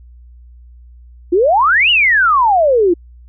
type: exponential two-way sweep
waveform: sine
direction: up then down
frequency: 329.6 to 2981 to 329.6 Hz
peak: -8 dBFS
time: 1.32-2.94 s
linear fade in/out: 10 ms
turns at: 1.9 s
effects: added 60 Hz sine -37 dBFS peak until 3.28 s